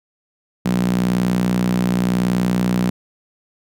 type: tone with high-pass filter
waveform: sawtooth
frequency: 60.9 Hz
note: B1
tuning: 24 cents flat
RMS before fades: -18 dBFS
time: 0.65-2.9 s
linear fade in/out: 5 ms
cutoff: 180 Hz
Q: 4
effects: none